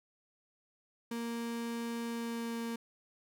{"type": "tone with pitch glide", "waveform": "35% pulse", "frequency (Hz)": [233.1, 231.4], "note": ["A#3", "A#3"], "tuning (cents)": [0, -13], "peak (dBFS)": -34, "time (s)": [1.11, 2.76], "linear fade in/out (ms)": 5, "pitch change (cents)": -13, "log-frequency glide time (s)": [2.03, 2.58], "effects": []}